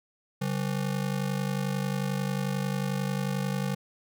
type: ring-modulated tone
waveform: square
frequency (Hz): 164.81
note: E3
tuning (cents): 0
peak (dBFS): -25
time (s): 0.41-3.75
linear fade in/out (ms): 10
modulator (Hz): 25.6
effects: none